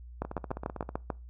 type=two click trains; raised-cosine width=1 ms; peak=-23 / -17 dBFS; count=11 / 7; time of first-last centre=0.25-0.891 / 0.22-1.102 s; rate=15.6 / 6.8 Hz; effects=noise-tail reverb RT60 0.3 s tail -24 dB re dry + added 60 Hz sine -44 dBFS peak until 1.29 s